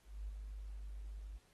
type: tone with ADSR envelope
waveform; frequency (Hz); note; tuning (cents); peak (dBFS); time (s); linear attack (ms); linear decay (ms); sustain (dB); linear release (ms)
sine; 50.6; G#1; -44; -39; 0.04-1.39; 240; 19; -5; 32
effects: pink hiss -71 dBFS RMS until 1.53 s + AAC 32 kbps